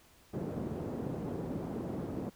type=band-pass noise; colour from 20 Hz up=pink; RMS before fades=-38 dBFS; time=0.33-2.3 s; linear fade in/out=10 ms; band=150 to 420 Hz; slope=12 dB/octave; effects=pink hiss -62 dBFS RMS until 2.35 s